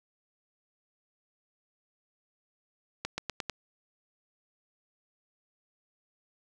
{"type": "accelerating click train", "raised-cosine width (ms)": 0.2, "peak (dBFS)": -15, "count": 5, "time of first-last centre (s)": [3.05, 3.497], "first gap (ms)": 130, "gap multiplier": 0.9, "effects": []}